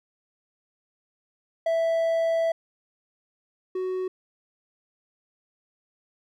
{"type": "tone pair in turn", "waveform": "triangle", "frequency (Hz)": [659.3, 371.4], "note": ["E5", "F#4"], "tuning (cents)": [0, 7], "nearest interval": "minor seventh", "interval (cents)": 993, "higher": "first", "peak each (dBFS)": [-19, -24], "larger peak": "first", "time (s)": [[1.66, 2.52], [3.75, 4.08]], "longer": "first", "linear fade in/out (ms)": 5, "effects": []}